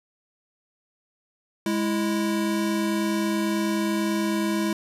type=tone pair together; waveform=square; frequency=207.6 / 329.6 Hz; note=G#3 / E4; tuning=0 / 0 cents; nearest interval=minor sixth; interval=800 cents; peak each=-26 dBFS; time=1.66-4.73 s; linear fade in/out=2 ms; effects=resampled to 32000 Hz